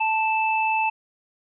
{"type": "tone pair together", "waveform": "sine", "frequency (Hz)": [880, 2637], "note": ["A5", "E7"], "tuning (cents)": [0, 0], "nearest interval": "octave + perfect fifth", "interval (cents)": 1900, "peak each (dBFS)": [-21, -24], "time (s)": [0, 0.9], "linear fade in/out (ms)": 10, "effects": []}